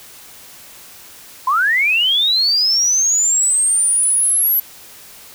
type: linear sweep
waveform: sine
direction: up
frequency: 990 to 11840 Hz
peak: -12 dBFS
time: 1.47-4.6 s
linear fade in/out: 5 ms
effects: white hiss -40 dBFS RMS until 5.34 s